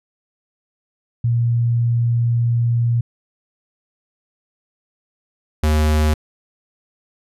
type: tone pair in turn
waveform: sine / square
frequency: 118.1 / 76.65 Hz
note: A#2 / D#2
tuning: +23 / -25 cents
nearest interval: perfect fifth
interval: 748 cents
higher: first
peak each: -14 dBFS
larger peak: neither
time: 1.24-3.01 / 5.63-6.14 s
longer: first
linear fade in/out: 5 ms
effects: resampled to 32000 Hz